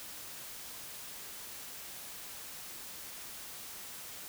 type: silence
effects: white hiss -46 dBFS RMS until 4.28 s